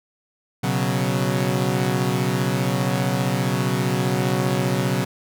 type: chord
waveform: sawtooth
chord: B suspended second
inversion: none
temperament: equal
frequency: 123.47 / 138.59 / 185 Hz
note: B2 / C#3 / F#3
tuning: 0 / 0 / 0 cents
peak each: -20 dBFS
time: 0.63-5.05 s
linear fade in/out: 10 ms
effects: none